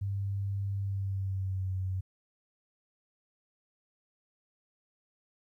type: tone with pitch glide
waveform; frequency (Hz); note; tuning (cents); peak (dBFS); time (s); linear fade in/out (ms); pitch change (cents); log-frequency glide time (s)
sine; 99 to 93.82; G2 to F#2; +18 to +25; -30; 0.01-2.01; 10; -93; 0.79-1.72
effects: 12-bit